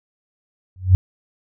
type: tone with exponential growth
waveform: sine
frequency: 92.5 Hz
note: F#2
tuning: in tune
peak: -4 dBFS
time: 0.76-0.95 s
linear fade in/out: 0 ms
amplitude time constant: 40 ms
effects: none